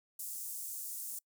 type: high-pass noise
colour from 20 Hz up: pink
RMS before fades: -42 dBFS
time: 0.19-1.19 s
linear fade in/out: 5 ms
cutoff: 7700 Hz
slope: 24 dB/octave
effects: noise-tail reverb RT60 0.1 s tail -25 dB re dry